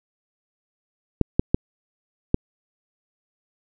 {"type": "clicks", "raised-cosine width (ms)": 3, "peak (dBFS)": -3, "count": 4, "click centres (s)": [1.213, 1.395, 1.545, 2.344], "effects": []}